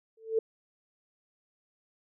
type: tone with exponential growth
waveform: sine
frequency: 445.5 Hz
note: A4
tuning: 22 cents sharp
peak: -20 dBFS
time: 0.17-0.39 s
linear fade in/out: 5 ms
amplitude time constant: 46 ms
effects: none